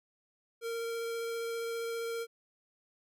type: tone with vibrato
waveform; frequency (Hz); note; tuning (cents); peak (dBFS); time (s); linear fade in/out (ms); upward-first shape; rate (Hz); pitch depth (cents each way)
square; 461.5; A#4; -17; -35; 0.61-2.27; 50; sine; 15; 8
effects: none